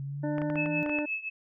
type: linear sweep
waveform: sine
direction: up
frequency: 136.9 to 164.81 Hz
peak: -33 dBFS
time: 0-0.83 s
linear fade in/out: 0 ms
type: harmonic tone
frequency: 297.5 Hz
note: D4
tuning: 22 cents sharp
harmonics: 1 / 2 / 3 / 5 / 6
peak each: -30 / -34 / -42 / -48 / -49 dBFS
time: 0.23-1.06 s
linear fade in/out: 10 ms
type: clicks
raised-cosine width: 0.5 ms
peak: -23 dBFS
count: 8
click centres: 0.382 / 0.418 / 0.501 / 0.557 / 0.66 / 0.862 / 0.895 / 0.987 s
type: tone with tremolo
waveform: sine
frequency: 2599 Hz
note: E7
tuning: 25 cents flat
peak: -27 dBFS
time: 0.56-1.3 s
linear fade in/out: 20 ms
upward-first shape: triangle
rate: 5.7 Hz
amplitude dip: 90%
effects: none